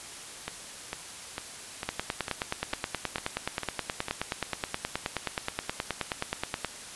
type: two click trains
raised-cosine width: 0.3 ms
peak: -12 / -16 dBFS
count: 46 / 9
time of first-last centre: 1.89-6.647 / 0.48-4.084 s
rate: 9.46 / 2.22 Hz
effects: white hiss -43 dBFS RMS until 6.95 s + resampled to 24000 Hz